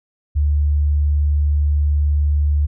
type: tone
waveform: sine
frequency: 73.42 Hz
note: D2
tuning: in tune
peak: -13 dBFS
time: 0.35-2.67 s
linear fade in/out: 20 ms
effects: none